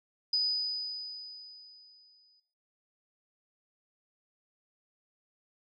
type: tone with exponential decay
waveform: sine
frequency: 4978 Hz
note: D#8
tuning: in tune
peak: -24 dBFS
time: 0.33-2.4 s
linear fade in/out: 5 ms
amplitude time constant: 450 ms
effects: noise-tail reverb RT60 0.8 s tail -19 dB re dry